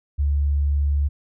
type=tone; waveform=sine; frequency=71.7 Hz; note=D2; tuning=41 cents flat; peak=-17 dBFS; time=0.18-1.09 s; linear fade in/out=20 ms; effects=none